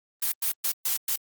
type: noise bursts at uneven times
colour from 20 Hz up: blue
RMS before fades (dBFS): -26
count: 5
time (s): 0.22-0.32 / 0.42-0.52 / 0.64-0.72 / 0.85-0.97 / 1.08-1.16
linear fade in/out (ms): 5
effects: Opus 32 kbps

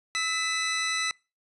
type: tone pair together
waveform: 20% pulse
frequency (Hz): 1303 / 2000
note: E6 / B6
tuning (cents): -20 / +21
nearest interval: perfect fifth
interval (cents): 741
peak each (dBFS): -26 / -22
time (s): 0.15-1.11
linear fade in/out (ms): 0
effects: noise-tail reverb RT60 0.3 s tail -25 dB re dry + resampled to 24000 Hz

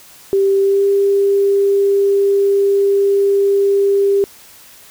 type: tone with pitch glide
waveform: sine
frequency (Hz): 392 to 397.9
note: G4 to G4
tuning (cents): 0 to +26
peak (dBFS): -10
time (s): 0.33-4.24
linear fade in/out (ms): 0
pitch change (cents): +26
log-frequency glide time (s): 0.61-0.84
effects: white hiss -42 dBFS RMS until 4.9 s

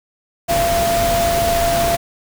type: tone in noise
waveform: sine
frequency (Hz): 682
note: F5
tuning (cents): -41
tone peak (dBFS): -15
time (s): 0.48-1.97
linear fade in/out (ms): 20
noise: pink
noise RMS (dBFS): -21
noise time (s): 0.48-1.97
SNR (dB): +3
effects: none

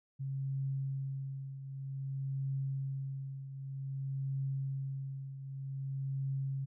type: tone with tremolo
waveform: sine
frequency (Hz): 135.8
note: C#3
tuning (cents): -35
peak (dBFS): -32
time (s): 0.19-6.66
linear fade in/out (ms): 20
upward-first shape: triangle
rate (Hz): 0.53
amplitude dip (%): 70
effects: none

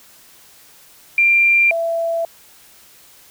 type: tone pair in turn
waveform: sine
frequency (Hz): 2377 / 667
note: D7 / E5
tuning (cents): +20 / +20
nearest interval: octave + minor seventh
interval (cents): 2200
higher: first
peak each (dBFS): -10 / -17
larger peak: first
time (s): 1.18-1.71 / 1.71-2.25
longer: second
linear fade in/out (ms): 2
effects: white hiss -47 dBFS RMS until 3.3 s

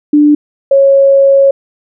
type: tone pair in turn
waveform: sine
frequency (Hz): 295.9 / 549.6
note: D4 / C#5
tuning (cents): +13 / -15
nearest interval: major seventh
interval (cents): 1072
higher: second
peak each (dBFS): -3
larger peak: neither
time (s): 0.13-0.35 / 0.71-1.51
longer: second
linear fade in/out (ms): 5
effects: none

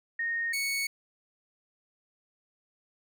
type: tone pair in turn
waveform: sine / sawtooth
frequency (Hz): 1853 / 2218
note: A#6 / C#7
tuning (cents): -11 / 0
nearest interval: minor third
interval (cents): 311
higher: second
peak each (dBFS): -28 / -25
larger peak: second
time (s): 0.19-0.53 / 0.53-0.87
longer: neither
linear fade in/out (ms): 5
effects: none

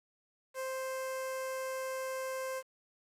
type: tone with notch filter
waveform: sawtooth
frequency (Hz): 524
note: C5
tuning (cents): +2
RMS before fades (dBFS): -38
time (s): 0.54-2.63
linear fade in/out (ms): 50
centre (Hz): 3700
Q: 1.3
effects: resampled to 32000 Hz + 10-bit

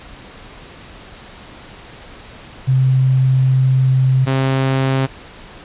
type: tone pair in turn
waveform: sine / sawtooth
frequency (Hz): 130.81 / 133.4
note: C3 / C3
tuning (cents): 0 / +34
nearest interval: unison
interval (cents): 34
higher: second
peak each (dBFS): -10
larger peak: neither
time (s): 2.67-4.26 / 4.26-5.07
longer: first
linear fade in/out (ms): 20
effects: pink hiss -38 dBFS RMS until 5.64 s + resampled to 8000 Hz

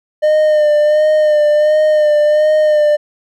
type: tone with vibrato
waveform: triangle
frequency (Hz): 606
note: D#5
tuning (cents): -46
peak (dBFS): -6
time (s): 0.22-2.97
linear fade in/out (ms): 20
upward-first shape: sine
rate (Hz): 1.4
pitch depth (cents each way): 29
effects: none

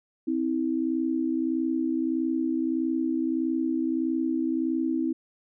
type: tone pair together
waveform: sine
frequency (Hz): 261.6 / 323.2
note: C4 / E4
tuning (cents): 0 / -34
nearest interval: major third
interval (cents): 366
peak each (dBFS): -27 / -26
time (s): 0.27-5.13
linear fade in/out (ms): 10
effects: none

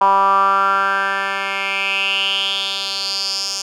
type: tone with band-pass filter sweep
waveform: 10% pulse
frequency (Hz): 195.7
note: G3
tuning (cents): -3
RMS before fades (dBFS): -18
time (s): 0.01-3.62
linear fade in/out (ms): 5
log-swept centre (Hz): 980 to 5800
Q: 5.6
effects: none

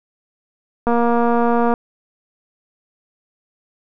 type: click train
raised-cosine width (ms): 1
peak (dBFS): -5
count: 206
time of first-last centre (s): 0.87-1.739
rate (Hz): 236
effects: none

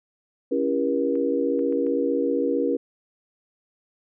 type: chord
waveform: sine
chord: C# diminished seventh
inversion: none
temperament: just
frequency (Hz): 277.2 / 332.6 / 399.1 / 479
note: C#4 / E4 / G4 / Bb4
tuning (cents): 0 / +16 / +31 / +47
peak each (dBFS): -25 / -28 / -28 / -24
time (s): 0.51-2.77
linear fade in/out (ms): 10
type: clicks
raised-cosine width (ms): 0.5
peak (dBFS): -34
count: 4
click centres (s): 1.155 / 1.592 / 1.725 / 1.867
effects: none

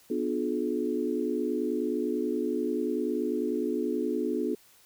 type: chord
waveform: sine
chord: B diminished seventh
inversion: none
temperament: just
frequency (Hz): 246.9 / 296.3 / 355.6 / 426.7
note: B3 / D4 / F4 / Ab4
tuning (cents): 0 / +15 / +31 / +47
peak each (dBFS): -32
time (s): 0.1-4.55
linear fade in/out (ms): 5
effects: white hiss -59 dBFS RMS until 4.85 s

